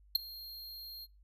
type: tone with ADSR envelope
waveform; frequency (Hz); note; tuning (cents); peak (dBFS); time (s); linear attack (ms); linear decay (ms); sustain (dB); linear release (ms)
square; 4219; C8; +14; -21; 0.15-1.07; 6; 9; -23; 34
effects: noise-tail reverb RT60 0.2 s tail -18 dB re dry + added 50 Hz sine -59 dBFS peak until 1.23 s